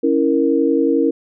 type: chord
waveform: sine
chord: A# diminished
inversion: first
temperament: equal with one note detuned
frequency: 277.2 / 328.3 / 466.2 Hz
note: C#4 / E4 / A#4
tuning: 0 / -7 / 0 cents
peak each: -17 dBFS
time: 0.03-1.11 s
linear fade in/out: 10 ms
effects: none